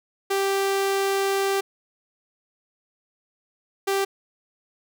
sawtooth tone pair in turn, 392 / 392 Hz, G4 / G4, 0 / 0 cents, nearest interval unison, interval 0 cents, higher neither, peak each -17 / -17 dBFS, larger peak neither, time 0.3-1.61 / 3.87-4.05 s, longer first, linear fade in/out 10 ms, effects none

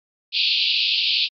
white band-pass noise, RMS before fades -20 dBFS, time 0.32-1.29 s, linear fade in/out 50 ms, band 2500 to 4700 Hz, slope 96 dB/octave, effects MP3 64 kbps

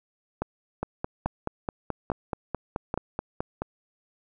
two click trains, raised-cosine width 1 ms, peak -14 / -13 dBFS, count 14 / 4, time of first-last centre 0.83-3.62 / 0.42-2.941 s, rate 4.66 / 1.19 Hz, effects none

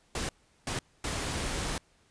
pink noise bursts at uneven times, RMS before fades -33 dBFS, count 3, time 0.15-0.29 / 0.67-0.79 / 1.04-1.78 s, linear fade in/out 2 ms, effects pink hiss -66 dBFS RMS until 2.1 s + resampled to 22050 Hz

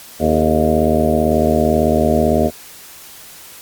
harmonic tone with a mistuned harmonic, 78 Hz, D#2, 5 cents sharp, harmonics 1 / 2 / 3 / 4 / 5 / 6 / 7 / 8 / 9, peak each -21 / -23 / -17 / -23 / -20 / -22 / -22 / -18 / -22 dBFS, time 0.19-2.51 s, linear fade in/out 50 ms, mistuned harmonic 6, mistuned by -86 cents, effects white hiss -38 dBFS RMS until 3.61 s + Opus 48 kbps

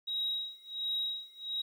sine tone with tremolo, 3818 Hz, A#7, 41 cents sharp, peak -29 dBFS, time 0.07-1.62 s, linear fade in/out 10 ms, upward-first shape sine, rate 1.4 Hz, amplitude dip 95%, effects tanh soft clip ceiling -26 dBFS + 11-bit

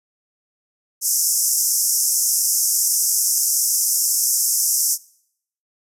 pink band-pass noise, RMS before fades -19 dBFS, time 1.01-4.98 s, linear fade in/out 50 ms, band 5300 to 14000 Hz, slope 96 dB/octave, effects noise-tail reverb RT60 0.7 s tail -23 dB re dry

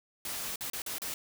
white noise with dropouts, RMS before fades -37 dBFS, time 0.25-1.14 s, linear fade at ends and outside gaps 2 ms, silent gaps 0.559-0.608 / 0.7-0.733 / 0.82-0.862 / 0.984-1.018 s, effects none

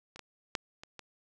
clicks, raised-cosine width 0.2 ms, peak -30 / -26 / -13 / -28 / -27 dBFS, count 5, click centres 0.16 / 0.193 / 0.552 / 0.835 / 0.993 s, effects none

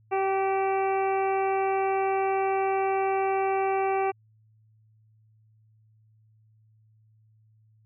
harmonic tone with a mistuned harmonic, 387 Hz, G4, 22 cents flat, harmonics 1 / 2 / 3 / 4 / 5 / 6 / 7, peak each -26 / -26 / -35 / -42 / -43 / -38 / -43 dBFS, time 0.11-4.12 s, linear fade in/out 20 ms, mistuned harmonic 4, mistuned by -16 cents, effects added 109 Hz sine -58 dBFS peak until 7.85 s

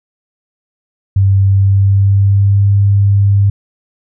sine tone with pitch glide, 97.6 to 100.05 Hz, G2 to G2, -7 to +36 cents, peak -6 dBFS, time 1.16-3.5 s, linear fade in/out 5 ms, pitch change +43 cents, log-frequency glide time 1.46-2.69 s, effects none

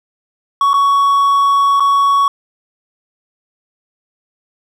triangle tone with dropouts, 1118 Hz, C#6, 14 cents sharp, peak -7 dBFS, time 0.61-2.28 s, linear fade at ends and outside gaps 2 ms, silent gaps 0.733-0.74 / 1.798-1.804 s, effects none

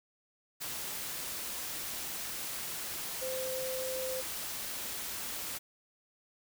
sine tone in noise, 518 Hz, C5, 17 cents flat, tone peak -35 dBFS, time 3.21-4.22 s, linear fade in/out 20 ms, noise white, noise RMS -39 dBFS, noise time 0.6-5.59 s, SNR +1 dB, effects none

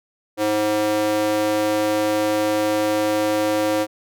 square tone with high-pass filter, 106 Hz, G#2, 36 cents sharp, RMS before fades -20 dBFS, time 0.37-3.87 s, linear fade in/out 50 ms, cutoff 420 Hz, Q 6.6, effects none

